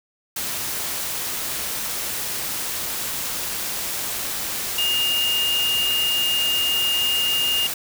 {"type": "tone in noise", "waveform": "sine", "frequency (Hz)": 2831, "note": "F7", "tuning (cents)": 23, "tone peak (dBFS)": -19, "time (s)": [4.78, 7.67], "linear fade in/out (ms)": 5, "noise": "white", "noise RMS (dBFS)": -27, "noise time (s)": [0.36, 7.74], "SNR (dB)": 5, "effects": []}